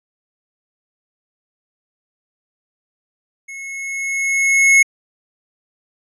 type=tone with level ramp; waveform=square; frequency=2181 Hz; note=C#7; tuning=29 cents flat; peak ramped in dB=-31 to -7 dBFS; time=3.48-4.83 s; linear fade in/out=10 ms; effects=low-pass 10000 Hz 12 dB/octave